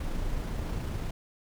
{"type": "noise with amplitude modulation", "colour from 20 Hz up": "brown", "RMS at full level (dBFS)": -31, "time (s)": [0, 1.11], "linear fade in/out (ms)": 5, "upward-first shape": "sine", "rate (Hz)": 27.5, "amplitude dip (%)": 25, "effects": []}